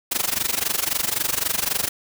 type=noise with amplitude modulation; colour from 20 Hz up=white; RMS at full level=-20 dBFS; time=0.11-1.89 s; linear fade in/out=10 ms; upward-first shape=sine; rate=23.8 Hz; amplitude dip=90%; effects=none